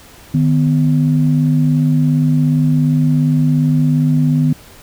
sine tone pair together, 152.73 / 250 Hz, D#3 / B3, -32 / +21 cents, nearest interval major sixth, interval 853 cents, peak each -11 / -14 dBFS, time 0.34-4.53 s, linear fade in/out 5 ms, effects tanh soft clip ceiling -2 dBFS + pink hiss -41 dBFS RMS until 4.82 s

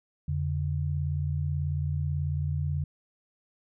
sine tone pair together, 85.5 / 143.8 Hz, F2 / D3, -36 / -36 cents, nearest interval major sixth, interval 900 cents, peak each -29 / -29 dBFS, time 0.28-2.84 s, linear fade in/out 5 ms, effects none

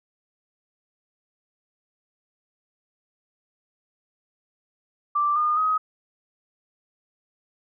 sine tone with pitch steps, 1174.7 / 1217.5 / 1261.9 Hz, D6 / D#6 / D#6, 0 / -38 / +24 cents, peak -19 dBFS, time 5.15-5.78 s, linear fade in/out 10 ms, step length 210 ms, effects none

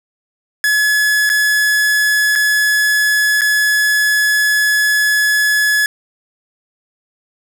45% pulse tone with dropouts, 1702 Hz, G#6, 42 cents sharp, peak -11 dBFS, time 0.64-5.86 s, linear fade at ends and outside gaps 1 ms, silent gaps 1.293-1.299 / 2.354-2.358 / 3.41-3.417 s, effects none

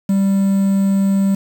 triangle tone with quantisation, 196 Hz, G3, in tune, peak -10 dBFS, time 0.09-1.35 s, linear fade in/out 5 ms, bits 6, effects none

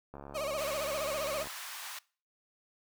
click train, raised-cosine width 1 ms, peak -31 dBFS, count 95, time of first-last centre 0.14-1.471 s, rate 70.6 Hz
35% pulse tone with vibrato, 587.3 Hz, D5, in tune, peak -31 dBFS, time 0.34-1.44 s, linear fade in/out 20 ms, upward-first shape sine, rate 15 Hz, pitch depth 140 cents each way
pink high-pass noise, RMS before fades -43 dBFS, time 0.58-1.99 s, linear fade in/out 5 ms, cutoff 930 Hz, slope 24 dB/octave
effects noise-tail reverb RT60 0.4 s tail -23 dB re dry

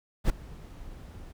brown noise with ADSR envelope, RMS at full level -21 dBFS, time 0.24-1.33 s, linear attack 58 ms, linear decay 4 ms, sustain -23 dB, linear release 24 ms, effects none

